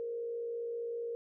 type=tone with frequency modulation; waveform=sine; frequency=467.8 Hz; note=A#4; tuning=6 cents sharp; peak=-35 dBFS; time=0-1.15 s; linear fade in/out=0 ms; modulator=55 Hz; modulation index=0.35; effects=none